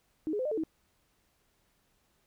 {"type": "tone with pitch steps", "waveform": "sine", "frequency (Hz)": [312.4, 416.1, 513, 605, 440.9, 318.9], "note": ["D#4", "G#4", "C5", "D#5", "A4", "D#4"], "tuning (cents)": [7, 3, -34, -49, 4, 43], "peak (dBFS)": -29, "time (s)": [0.27, 0.636], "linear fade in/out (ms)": 0, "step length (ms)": 61, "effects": ["pink hiss -72 dBFS RMS until 2.26 s"]}